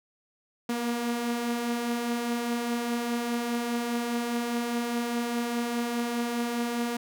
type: beating tone pair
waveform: sawtooth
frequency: 233.2 / 238.1 Hz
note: A#3 / A#3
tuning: +1 / +37 cents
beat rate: 4.9 Hz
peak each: -33 / -24 dBFS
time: 0.69-6.97 s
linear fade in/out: 5 ms
effects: none